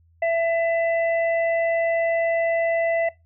harmonic tone, 667 Hz, E5, 20 cents sharp, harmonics 1 / 3 / 4, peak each -19 / -27 / -40 dBFS, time 0.22-3.09 s, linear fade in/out 5 ms, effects noise-tail reverb RT60 0.2 s tail -21 dB re dry + added 83 Hz sine -55 dBFS peak until 3.25 s

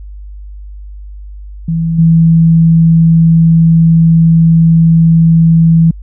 sine tone with level steps, 164.4 Hz, E3, 4 cents flat, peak -10 / -3 dBFS, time 1.68-5.91 s, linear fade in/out 5 ms, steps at 1.98 s, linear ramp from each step 10 ms, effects added 50 Hz sine -25 dBFS peak until 6.02 s

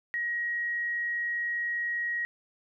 sine tone, 1895 Hz, A#6, 28 cents sharp, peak -28 dBFS, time 0.14-2.25 s, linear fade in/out 0 ms, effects none

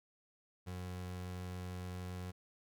30% pulse tone, 90.7 Hz, F#2, 34 cents flat, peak -39 dBFS, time 0.66-2.32 s, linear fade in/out 20 ms, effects none

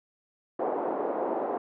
white band-pass noise, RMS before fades -30 dBFS, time 0.59-1.58 s, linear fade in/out 5 ms, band 300 to 790 Hz, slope 24 dB/octave, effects none

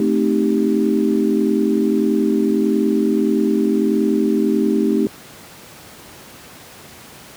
sine chord, A half-diminished seventh, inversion none, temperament equal, 220 / 261.6 / 311.1 / 392 Hz, A3 / C4 / Eb4 / G4, 0 / 0 / 0 / 0 cents, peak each -18 / -21 / -19 / -20 dBFS, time 0-5.07 s, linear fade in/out 2 ms, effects pink hiss -40 dBFS RMS until 7.36 s + high-pass 100 Hz 12 dB/octave

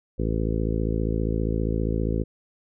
harmonic tone, 55 Hz, A1, in tune, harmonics 1 / 2 / 3 / 4 / 5 / 6 / 7 / 8 / 9, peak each -26 / -29 / -31 / -32 / -33 / -34 / -34 / -35 / -36 dBFS, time 0.18-2.24 s, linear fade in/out 20 ms, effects none

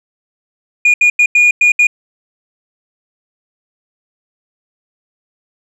sine tone bursts at uneven times, 2439 Hz, D#7, 35 cents flat, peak -3 dBFS, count 6, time 0.85-0.94 / 1.01-1.1 / 1.19-1.26 / 1.35-1.51 / 1.61-1.72 / 1.79-1.87 s, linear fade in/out 5 ms, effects tanh soft clip ceiling -5 dBFS

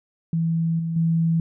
sine tone with level steps, 164.7 Hz, E3, 1 cent flat, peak -19 / -23 / -17 dBFS, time 0.33-1.4 s, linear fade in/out 2 ms, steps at 0.79 / 0.96 s, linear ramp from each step 5 ms, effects none

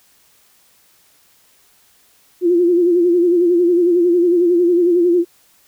sine tone with vibrato, 349.2 Hz, F4, in tune, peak -10 dBFS, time 2.41-5.25 s, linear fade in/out 50 ms, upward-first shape sine, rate 11 Hz, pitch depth 63 cents each way, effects white hiss -54 dBFS RMS until 5.67 s

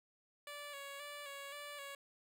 10% pulse tone with vibrato, 570 Hz, C#5, 48 cents sharp, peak -38 dBFS, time 0.47-1.95 s, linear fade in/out 2 ms, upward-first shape square, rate 1.9 Hz, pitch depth 35 cents each way, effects none

